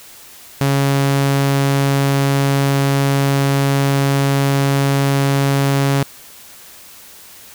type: tone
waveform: sawtooth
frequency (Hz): 138.59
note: C#3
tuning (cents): 0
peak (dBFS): -9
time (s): 0.61-6.03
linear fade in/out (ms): 0
effects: white hiss -40 dBFS RMS until 7.54 s